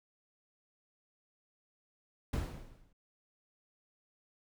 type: noise with exponential decay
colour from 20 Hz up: brown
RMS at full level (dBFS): -30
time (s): 2.33-2.93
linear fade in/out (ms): 5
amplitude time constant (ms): 130
effects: none